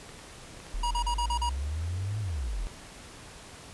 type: clicks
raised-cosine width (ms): 0.3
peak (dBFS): -31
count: 5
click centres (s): 0.092 / 0.191 / 0.602 / 0.667 / 0.991
type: exponential two-way sweep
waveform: sine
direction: up then down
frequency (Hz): 36.71 to 109 to 36.71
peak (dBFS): -29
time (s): 0.74-2.67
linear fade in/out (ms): 0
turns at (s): 2.2
type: tone bursts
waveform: square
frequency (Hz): 956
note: A#5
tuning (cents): +43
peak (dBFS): -28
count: 6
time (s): 0.83-1.494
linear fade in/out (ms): 5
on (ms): 79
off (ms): 38
effects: pink hiss -47 dBFS RMS until 3.73 s + resampled to 24000 Hz